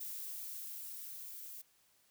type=noise with level ramp; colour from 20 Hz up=violet; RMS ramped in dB=-43 to -49 dBFS; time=0-1.62 s; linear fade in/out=10 ms; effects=white hiss -71 dBFS RMS until 2.1 s